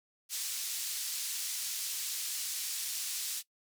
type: band-pass noise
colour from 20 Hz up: pink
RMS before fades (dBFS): -37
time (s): 0.29-3.43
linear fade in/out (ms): 50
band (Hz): 4700 to 14000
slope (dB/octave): 12
effects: noise-tail reverb RT60 0.1 s tail -20 dB re dry